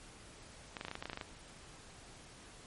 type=clicks; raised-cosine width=0.3 ms; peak=-24 dBFS; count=12; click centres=0.768 / 0.811 / 0.85 / 0.883 / 0.914 / 0.954 / 1.025 / 1.056 / 1.098 / 1.132 / 1.174 / 1.212 s; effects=pink hiss -55 dBFS RMS until 2.66 s + MP3 48 kbps